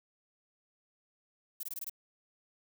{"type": "noise bursts", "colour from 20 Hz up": "violet", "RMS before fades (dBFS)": -39, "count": 6, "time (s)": [1.6, 1.897], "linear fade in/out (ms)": 5, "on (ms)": 32, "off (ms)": 21, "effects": []}